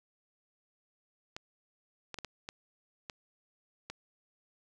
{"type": "clicks", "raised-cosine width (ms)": 0.2, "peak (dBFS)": -23, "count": 7, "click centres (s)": [1.365, 2.143, 2.187, 2.247, 2.489, 3.098, 3.9], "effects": []}